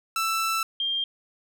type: tone pair in turn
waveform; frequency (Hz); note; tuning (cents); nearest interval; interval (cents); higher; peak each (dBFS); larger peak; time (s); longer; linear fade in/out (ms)
sawtooth / sine; 1327 / 3196; E6 / G7; +11 / +33; octave + minor third; 1522; second; -20 / -24; first; 0.16-0.63 / 0.8-1.04; first; 2
effects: none

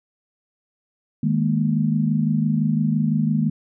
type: chord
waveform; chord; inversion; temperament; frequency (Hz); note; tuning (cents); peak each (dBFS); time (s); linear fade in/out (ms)
sine; D# suspended fourth; none; just; 155.56 / 207.4 / 233.3; D#3 / G#3 / A#3; 0 / -2 / +2; -21 / -22 / -22; 1.23-3.5; 5
effects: none

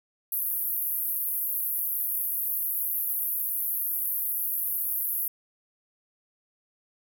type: band-pass noise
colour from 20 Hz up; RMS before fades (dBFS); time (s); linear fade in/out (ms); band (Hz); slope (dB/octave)
white; -29; 0.32-5.28; 2; 11000 to 16000; 96
effects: none

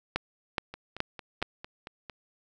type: two click trains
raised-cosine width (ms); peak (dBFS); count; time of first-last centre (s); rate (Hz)
0.3; -24 / -11; 7 / 4; 0.74-2.097 / 0.16-1.426; 4.42 / 2.37
effects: none

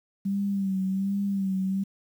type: tone with vibrato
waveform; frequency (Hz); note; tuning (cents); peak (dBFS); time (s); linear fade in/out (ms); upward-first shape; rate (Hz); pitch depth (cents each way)
sine; 194.7; G3; -12; -24; 0.25-1.84; 10; sine; 1.3; 49
effects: 9-bit

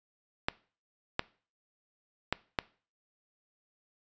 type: clicks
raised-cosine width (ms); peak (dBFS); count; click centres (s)
0.3; -11; 4; 0.485 / 1.194 / 2.326 / 2.588
effects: noise-tail reverb RT60 0.4 s tail -21 dB re dry + resampled to 16000 Hz

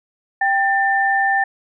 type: tone pair together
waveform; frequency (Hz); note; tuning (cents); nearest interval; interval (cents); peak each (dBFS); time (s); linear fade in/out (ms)
sine; 786 / 1789.1; G5 / A6; +4 / +28; octave + major second; 1424; -17; 0.41-1.44; 5
effects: none

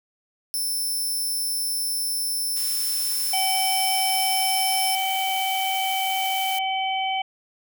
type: tone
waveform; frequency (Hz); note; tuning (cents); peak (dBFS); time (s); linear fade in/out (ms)
5% pulse; 5330; E8; +18; -18; 0.54-4.95; 0
type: noise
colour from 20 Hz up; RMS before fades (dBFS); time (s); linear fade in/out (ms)
blue; -32; 2.56-6.59; 5
type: harmonic tone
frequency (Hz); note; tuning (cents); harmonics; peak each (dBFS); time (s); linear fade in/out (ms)
765; G5; -42; 1 / 3 / 4; -24 / -30 / -29; 3.33-7.22; 5
effects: none

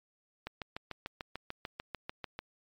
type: click train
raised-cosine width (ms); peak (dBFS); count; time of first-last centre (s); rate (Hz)
0.3; -22; 14; 0.47-2.39; 6.77
effects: MP3 96 kbps

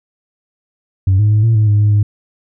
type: tone with pitch steps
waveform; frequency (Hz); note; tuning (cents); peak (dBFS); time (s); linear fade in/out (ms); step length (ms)
sine; 95.2 / 105.4 / 106.5 / 113.6 / 107.5 / 103.9 / 104.7 / 103.7; F#2 / G#2 / G#2 / A#2 / A2 / G#2 / G#2 / G#2; +50 / +26 / +44 / -44 / -40 / +1 / +15 / -2; -6; 1.07-2.03; 5; 120
effects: tanh soft clip ceiling -6 dBFS

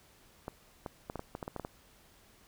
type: clicks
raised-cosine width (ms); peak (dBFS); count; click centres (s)
1; -24; 11; 0.481 / 0.862 / 1.099 / 1.157 / 1.194 / 1.351 / 1.428 / 1.479 / 1.563 / 1.597 / 1.649
effects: pink hiss -62 dBFS RMS until 2.47 s

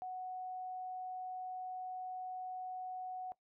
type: tone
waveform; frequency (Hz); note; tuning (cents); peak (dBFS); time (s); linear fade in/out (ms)
sine; 740; F#5; 0; -40; 0.02-3.32; 0
effects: noise-tail reverb RT60 0.1 s tail -18 dB re dry

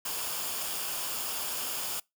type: noise with comb filter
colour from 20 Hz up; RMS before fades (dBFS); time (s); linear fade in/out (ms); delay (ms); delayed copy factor
white; -34; 0.05-2; 5; 0.5; -0.5
effects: noise-tail reverb RT60 0.2 s tail -25 dB re dry

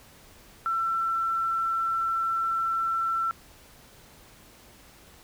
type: tone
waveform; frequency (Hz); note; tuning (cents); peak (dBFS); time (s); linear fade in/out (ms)
sine; 1343; E6; +32; -24; 0.66-3.31; 0
effects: pink hiss -53 dBFS RMS until 5.23 s

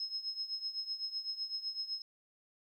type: tone with tremolo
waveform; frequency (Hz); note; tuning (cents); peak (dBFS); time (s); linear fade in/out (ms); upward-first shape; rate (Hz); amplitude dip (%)
sine; 5160; E8; -38; -33; 0-2.02; 2; triangle; 7.9; 85
effects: 12-bit

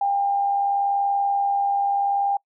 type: tone with amplitude modulation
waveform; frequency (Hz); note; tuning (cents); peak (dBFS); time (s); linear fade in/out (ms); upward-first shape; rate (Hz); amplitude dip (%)
sine; 800; G5; +35; -17; 0.01-2.37; 5; sine; 80.7; 35
effects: noise-tail reverb RT60 0.1 s tail -26 dB re dry

